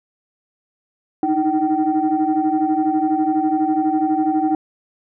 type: tone cluster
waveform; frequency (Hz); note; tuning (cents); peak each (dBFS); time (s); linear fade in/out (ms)
sine; 306.1 / 318.2 / 767; D#4 / D#4 / G5; -28 / +39 / -38; -19; 1.23-4.55; 2
effects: tanh soft clip ceiling -8 dBFS